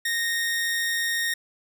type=tone with amplitude modulation; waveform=sawtooth; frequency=1854 Hz; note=A#6; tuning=10 cents flat; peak=-19 dBFS; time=0.05-1.34 s; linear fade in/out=5 ms; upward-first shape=sine; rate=183 Hz; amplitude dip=25%; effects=none